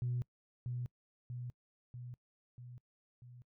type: tone with echo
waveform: sine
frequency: 122.8 Hz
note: B2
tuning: 9 cents flat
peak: -32 dBFS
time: 0.02-0.22 s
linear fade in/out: 0 ms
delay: 640 ms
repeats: 5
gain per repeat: -4 dB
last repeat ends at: 3.42 s
effects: noise-tail reverb RT60 0.1 s tail -25 dB re dry + tanh soft clip ceiling -29 dBFS